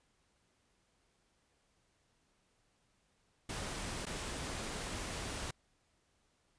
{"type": "noise with dropouts", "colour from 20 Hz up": "pink", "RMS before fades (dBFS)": -41, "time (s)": [3.49, 5.51], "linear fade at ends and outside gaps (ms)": 5, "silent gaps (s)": [4.055, 4.065], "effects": ["pink hiss -75 dBFS RMS until 6.58 s", "resampled to 22050 Hz"]}